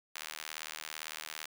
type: tone with high-pass filter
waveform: sawtooth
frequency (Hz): 77.78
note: D#2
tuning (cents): 0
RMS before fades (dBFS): -44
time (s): 0.15-1.46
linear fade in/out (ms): 5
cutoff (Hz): 1800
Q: 0.7
effects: none